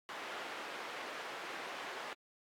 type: band-pass noise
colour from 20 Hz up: white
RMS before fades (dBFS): -45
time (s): 0.09-2.13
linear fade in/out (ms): 0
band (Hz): 380 to 1900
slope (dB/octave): 12
effects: AAC 64 kbps